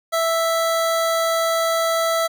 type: tone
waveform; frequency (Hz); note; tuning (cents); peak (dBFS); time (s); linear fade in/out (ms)
25% pulse; 659.3; E5; 0; -14; 0.12-2.28; 20
effects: none